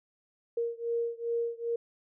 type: beating tone pair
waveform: sine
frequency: 466.2 / 468.7 Hz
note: A#4 / A#4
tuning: 0 / +9 cents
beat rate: 2.5 Hz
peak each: -32 / -33 dBFS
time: 0.57-1.76 s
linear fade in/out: 5 ms
effects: none